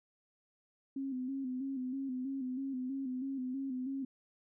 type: tone with vibrato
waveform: sine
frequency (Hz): 262.7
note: C4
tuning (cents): +7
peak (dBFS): -35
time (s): 0.96-4.05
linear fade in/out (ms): 5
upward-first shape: square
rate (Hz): 3.1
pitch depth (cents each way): 57
effects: none